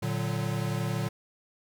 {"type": "chord", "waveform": "square", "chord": "Bb augmented", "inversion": "none", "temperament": "equal with one note detuned", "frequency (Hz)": [115.27, 146.83, 185], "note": ["Bb2", "D3", "F#3"], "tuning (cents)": [-19, 0, 0], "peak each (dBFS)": [-32, -33, -35], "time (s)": [0.02, 1.09], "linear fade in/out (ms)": 10, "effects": []}